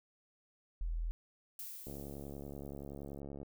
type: tone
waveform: sine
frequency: 41.2 Hz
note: E1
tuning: in tune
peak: -34 dBFS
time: 0.81-1.11 s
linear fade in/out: 0 ms
type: noise with exponential decay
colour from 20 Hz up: violet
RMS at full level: -44 dBFS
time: 1.59-3.2 s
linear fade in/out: 2 ms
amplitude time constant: 350 ms
type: click train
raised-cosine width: 2 ms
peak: -33 dBFS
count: 111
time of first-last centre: 1.87-3.43 s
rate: 70.5 Hz
effects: none